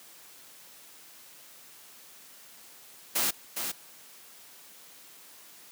white noise with echo, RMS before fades -27 dBFS, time 3.15-3.31 s, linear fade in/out 10 ms, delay 410 ms, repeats 1, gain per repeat -6 dB, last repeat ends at 3.72 s, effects white hiss -52 dBFS RMS until 5.71 s + high-pass 150 Hz 12 dB/octave

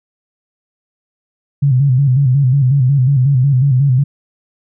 sine tone with vibrato, 133.7 Hz, C3, 38 cents sharp, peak -8 dBFS, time 1.62-4.04 s, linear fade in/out 10 ms, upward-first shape square, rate 5.5 Hz, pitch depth 95 cents each way, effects none

